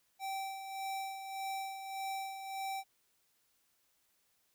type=tone with tremolo; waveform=square; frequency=776 Hz; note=G5; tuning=18 cents flat; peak=-37 dBFS; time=0.19-2.84 s; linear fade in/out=50 ms; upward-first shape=sine; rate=1.7 Hz; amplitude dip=55%; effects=white hiss -75 dBFS RMS until 4.54 s